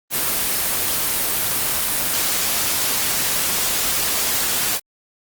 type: noise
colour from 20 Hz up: white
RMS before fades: -20 dBFS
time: 0.1-4.8 s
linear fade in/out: 50 ms
effects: Opus 24 kbps